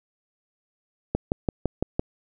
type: click train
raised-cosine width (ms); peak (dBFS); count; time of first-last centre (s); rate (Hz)
2; -9; 6; 1.15-1.995; 5.92
effects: none